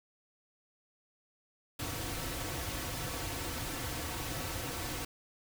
pink noise with comb filter, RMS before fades -38 dBFS, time 1.79-5.05 s, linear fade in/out 5 ms, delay 4.9 ms, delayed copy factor -0.6, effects none

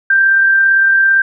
sine tone with amplitude modulation, 1576 Hz, G6, 9 cents sharp, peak -6 dBFS, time 0.1-1.22 s, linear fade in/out 5 ms, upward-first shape sine, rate 37.7 Hz, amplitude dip 25%, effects none

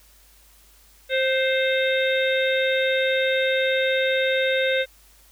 harmonic tone with a mistuned harmonic, 527 Hz, C5, 12 cents sharp, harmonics 1 / 3 / 4 / 5 / 6 / 7, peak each -21 / -27 / -27 / -32 / -40 / -28 dBFS, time 1.09-4.86 s, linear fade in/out 50 ms, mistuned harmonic 3, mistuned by -30 cents, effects added 50 Hz sine -55 dBFS peak until 5.31 s + white hiss -55 dBFS RMS until 5.31 s

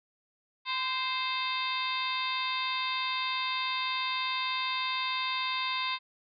harmonic tone with a mistuned harmonic, 523.3 Hz, C5, in tune, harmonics 2 / 3 / 4 / 5 / 6 / 7 / 8 / 9, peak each -33 / -44 / -37 / -37 / -45 / -35 / -43 / -42 dBFS, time 0.65-5.99 s, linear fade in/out 50 ms, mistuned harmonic 2, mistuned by -29 cents, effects none

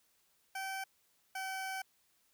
20% pulse tone pair in turn, 771 / 764.3 Hz, G5 / G5, -29 / -44 cents, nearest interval unison, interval 15 cents, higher first, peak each -33 / -33 dBFS, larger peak neither, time 0.55-0.84 / 1.35-1.82 s, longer second, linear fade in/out 5 ms, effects white hiss -73 dBFS RMS until 2.33 s

